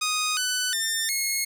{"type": "tone with pitch steps", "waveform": "10% pulse", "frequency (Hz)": [1244.5, 1497.2, 1801.1, 2167], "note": ["D#6", "F#6", "A6", "C#7"], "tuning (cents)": [0, 20, 40, -40], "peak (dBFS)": -15, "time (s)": [0.01, 1.45], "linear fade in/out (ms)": 10, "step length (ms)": 360, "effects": []}